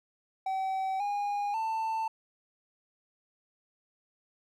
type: tone with pitch steps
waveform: triangle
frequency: 765 / 817 / 890 Hz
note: G5 / G#5 / A5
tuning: -42 / -29 / +20 cents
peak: -27 dBFS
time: 0.46-2.08 s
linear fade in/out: 5 ms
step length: 540 ms
effects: none